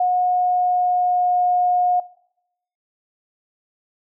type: tone with pitch glide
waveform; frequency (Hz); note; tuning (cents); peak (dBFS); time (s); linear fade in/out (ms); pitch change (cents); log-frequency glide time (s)
sine; 725 to 719.2; F#5 to F#5; -35 to -49; -15; 0-2; 5; -14; 0.17-1.41
effects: noise-tail reverb RT60 0.8 s tail -21 dB re dry